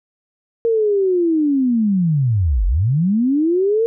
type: linear two-way sweep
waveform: sine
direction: down then up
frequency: 465.4 to 41.69 to 465.4 Hz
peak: -13 dBFS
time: 0.65-3.86 s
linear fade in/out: 0 ms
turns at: 2.66 s
effects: none